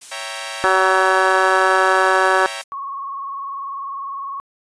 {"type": "noise", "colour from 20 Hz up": "blue", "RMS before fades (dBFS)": -34, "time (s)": [0.01, 2.64], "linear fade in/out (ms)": 10}
{"type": "chord", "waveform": "10% pulse", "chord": "C# diminished seventh", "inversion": "none", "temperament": "equal", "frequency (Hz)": [554.4, 659.3, 784, 932.3], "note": ["C#5", "E5", "G5", "Bb5"], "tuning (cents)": [0, 0, 0, 0], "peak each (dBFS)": -24, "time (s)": [0.11, 2.62], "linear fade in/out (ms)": 10}
{"type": "harmonic tone", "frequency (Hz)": 188.5, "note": "F#3", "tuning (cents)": 32, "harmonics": [2, 3, 4, 5, 6, 7, 8, 9], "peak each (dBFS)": [-21, -21, -21, -21, -21, -21, -21, -21], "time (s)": [0.64, 2.46], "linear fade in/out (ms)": 0}
{"type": "tone with vibrato", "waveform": "sine", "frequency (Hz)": 1100, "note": "C#6", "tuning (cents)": -14, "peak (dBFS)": -25, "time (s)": [2.72, 4.4], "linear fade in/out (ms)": 0, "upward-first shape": "sine", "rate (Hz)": 20, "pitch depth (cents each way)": 57}
{"effects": ["resampled to 22050 Hz"]}